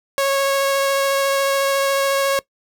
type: tone with vibrato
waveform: sawtooth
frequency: 550 Hz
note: C#5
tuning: 14 cents flat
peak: -12 dBFS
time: 0.18-2.39 s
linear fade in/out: 0 ms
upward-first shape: sine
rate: 14 Hz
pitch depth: 9 cents each way
effects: noise-tail reverb RT60 0.1 s tail -20 dB re dry